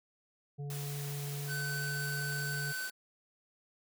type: harmonic tone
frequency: 143.2 Hz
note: D3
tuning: 43 cents flat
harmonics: 1 / 3 / 5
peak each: -37 / -49 / -56 dBFS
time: 0.58-2.73 s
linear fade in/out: 20 ms
type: high-pass noise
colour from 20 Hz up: white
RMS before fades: -45 dBFS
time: 0.7-2.9 s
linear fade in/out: 2 ms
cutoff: 180 Hz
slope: 12 dB/octave
type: tone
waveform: square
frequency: 1519 Hz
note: F#6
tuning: 45 cents sharp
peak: -37 dBFS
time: 1.47-2.91 s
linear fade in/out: 50 ms
effects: none